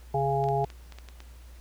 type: harmonic tone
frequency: 138 Hz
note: C#3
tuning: 7 cents flat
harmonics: 1 / 3 / 5 / 6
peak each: -29 / -29 / -29 / -29 dBFS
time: 0.14-0.65 s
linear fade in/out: 5 ms
type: clicks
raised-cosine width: 0.2 ms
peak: -28 dBFS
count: 8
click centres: 0.44 / 0.487 / 0.643 / 0.702 / 0.923 / 0.986 / 1.087 / 1.204 s
effects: added 60 Hz sine -45 dBFS peak until 1.6 s + pink hiss -58 dBFS RMS until 1.6 s